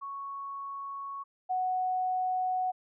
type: tone pair in turn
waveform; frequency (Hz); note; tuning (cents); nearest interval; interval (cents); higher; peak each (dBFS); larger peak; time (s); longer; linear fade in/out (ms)
sine; 1108.7 / 740; C#6 / F#5; 0 / 0; perfect fifth; 700; first; -36 / -27; second; 0.01-1.24 / 1.49-2.72; neither; 20
effects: none